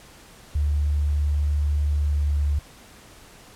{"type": "tone with pitch glide", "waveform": "sine", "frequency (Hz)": [73.42, 72.7], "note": ["D2", "D2"], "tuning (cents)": [0, -17], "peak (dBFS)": -19, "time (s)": [0.55, 2.59], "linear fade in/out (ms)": 5, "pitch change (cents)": -17, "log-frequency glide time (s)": [1.99, 2.41], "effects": ["pink hiss -48 dBFS RMS until 3.55 s", "low-pass 12000 Hz 12 dB/octave"]}